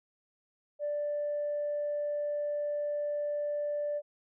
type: tone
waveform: sine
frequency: 587.3 Hz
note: D5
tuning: in tune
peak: -29 dBFS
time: 0.79-4.02 s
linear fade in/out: 50 ms
effects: tanh soft clip ceiling -26 dBFS